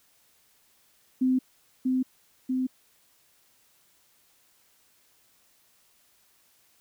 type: tone with echo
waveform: sine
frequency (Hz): 257.6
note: C4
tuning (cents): -27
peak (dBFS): -20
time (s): 1.21-1.39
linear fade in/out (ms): 10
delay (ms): 640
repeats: 2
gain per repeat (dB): -2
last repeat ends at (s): 2.67
effects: white hiss -64 dBFS RMS until 6.8 s